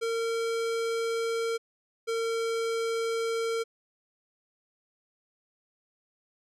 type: tone pair in turn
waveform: square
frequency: 457.9 / 456.3 Hz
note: A#4 / A#4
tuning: -31 / -37 cents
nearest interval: unison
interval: 6 cents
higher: first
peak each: -28 dBFS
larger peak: neither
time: 0.01-1.58 / 2.07-3.64 s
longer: neither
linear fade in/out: 20 ms
effects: low-pass 9000 Hz 12 dB/octave